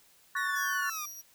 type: chord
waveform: sine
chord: F# minor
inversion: second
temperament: equal with one note detuned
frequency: 1113.9 / 1480 / 1760 Hz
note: C#6 / F#6 / A6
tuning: +8 / 0 / 0 cents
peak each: -34 / -34 / -33 dBFS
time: 0.35-0.9 s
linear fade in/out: 5 ms
type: linear sweep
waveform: sawtooth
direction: down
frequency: 1934 to 1174.7 Hz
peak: -34 dBFS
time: 0.36-1.06 s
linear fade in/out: 10 ms
type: tone with tremolo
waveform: sawtooth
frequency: 5750 Hz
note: F8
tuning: 50 cents sharp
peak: -34 dBFS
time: 0.55-1.22 s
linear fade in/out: 20 ms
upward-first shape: triangle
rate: 2.9 Hz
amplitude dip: 60%
effects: white hiss -62 dBFS RMS until 1.34 s